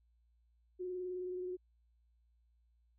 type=tone with vibrato; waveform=sine; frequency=363.8 Hz; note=F#4; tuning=29 cents flat; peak=-38 dBFS; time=0.79-1.57 s; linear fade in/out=20 ms; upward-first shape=sine; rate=19 Hz; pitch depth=25 cents each way; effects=added 58 Hz sine -69 dBFS peak until 2.98 s